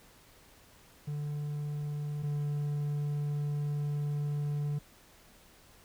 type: tone pair in turn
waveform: triangle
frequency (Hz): 147.3 / 146.28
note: D3 / D3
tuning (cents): +6 / -7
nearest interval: unison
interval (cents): 13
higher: first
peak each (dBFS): -31 / -28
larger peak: second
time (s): 1.07-2.23 / 2.23-4.79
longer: second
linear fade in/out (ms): 10
effects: pink hiss -59 dBFS RMS until 5.84 s